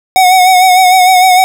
square tone with vibrato, 740 Hz, F#5, in tune, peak -4 dBFS, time 0.16-1.44 s, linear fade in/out 0 ms, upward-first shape sine, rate 6.6 Hz, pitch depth 40 cents each way, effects none

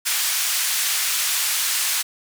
white band-pass noise, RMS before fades -22 dBFS, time 0.05-2.03 s, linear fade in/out 20 ms, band 1400 to 12000 Hz, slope 12 dB/octave, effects none

